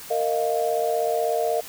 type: chord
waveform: sine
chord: Bb suspended fourth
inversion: none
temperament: equal with one note detuned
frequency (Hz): 461.6 / 622.3 / 698.5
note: Bb4 / Eb5 / F5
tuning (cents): -17 / 0 / 0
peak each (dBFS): -25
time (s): 0.1-1.61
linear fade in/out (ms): 10
effects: white hiss -40 dBFS RMS until 1.68 s